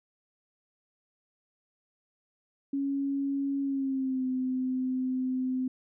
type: tone with pitch glide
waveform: sine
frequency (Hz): 277.2 to 257.1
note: C#4 to C4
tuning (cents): 0 to -30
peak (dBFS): -27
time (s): 2.73-5.68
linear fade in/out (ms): 5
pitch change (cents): -130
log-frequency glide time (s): 3.62-4.26
effects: none